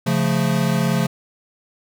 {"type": "chord", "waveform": "square", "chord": "Db augmented", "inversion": "none", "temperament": "equal", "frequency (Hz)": [138.59, 174.61, 220], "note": ["Db3", "F3", "A3"], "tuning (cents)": [0, 0, 0], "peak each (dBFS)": [-22, -21, -23], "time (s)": [0.06, 1.07], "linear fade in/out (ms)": 10, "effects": []}